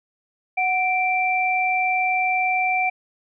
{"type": "tone pair together", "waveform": "sine", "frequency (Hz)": [740, 2349], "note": ["F#5", "D7"], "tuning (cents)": [0, 0], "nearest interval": "octave + minor sixth", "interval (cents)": 2000, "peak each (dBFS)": -21, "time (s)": [0.57, 2.9], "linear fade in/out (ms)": 10, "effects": []}